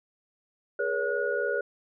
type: tone cluster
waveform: sine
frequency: 417.3 / 480.9 / 563 / 1450 Hz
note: G#4 / B4 / C#5 / F#6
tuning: +8 / -46 / +27 / -35 cents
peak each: -31 dBFS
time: 0.79-1.61 s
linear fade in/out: 5 ms
effects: none